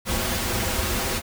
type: noise with comb filter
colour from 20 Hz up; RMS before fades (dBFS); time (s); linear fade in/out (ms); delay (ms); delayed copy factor
pink; -25; 0.05-1.22; 50; 6.8; -0.8
effects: none